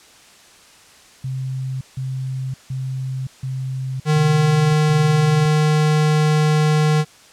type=tone bursts; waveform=sine; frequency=131.3 Hz; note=C3; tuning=6 cents sharp; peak=-22 dBFS; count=6; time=1.24-5.46 s; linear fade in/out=5 ms; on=570 ms; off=160 ms
type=tone; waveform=square; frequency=152.9 Hz; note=D#3; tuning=30 cents flat; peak=-14 dBFS; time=4.05-7.05 s; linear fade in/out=50 ms
effects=white hiss -47 dBFS RMS until 7.32 s + low-pass 8000 Hz 12 dB/octave